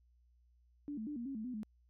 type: tone with pitch steps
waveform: sine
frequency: 290.2 / 218.4 / 295.6 / 236.4 / 273 / 217.9 / 251.3 / 213.8 Hz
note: D4 / A3 / D4 / A#3 / C#4 / A3 / B3 / A3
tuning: -21 / -13 / +11 / +24 / -26 / -17 / +30 / -49 cents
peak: -39 dBFS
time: 0.88-1.632 s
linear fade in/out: 0 ms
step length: 94 ms
effects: added 60 Hz sine -66 dBFS peak until 1.89 s